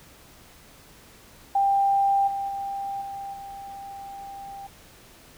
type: tone with level steps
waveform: sine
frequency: 792 Hz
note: G5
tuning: 18 cents sharp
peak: -18 / -26 / -28 / -32 / -36 dBFS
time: 1.55-4.67 s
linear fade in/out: 5 ms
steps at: 2.27 / 2.48 / 3.01 / 3.33 s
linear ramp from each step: 10 ms
effects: pink hiss -51 dBFS RMS until 5.37 s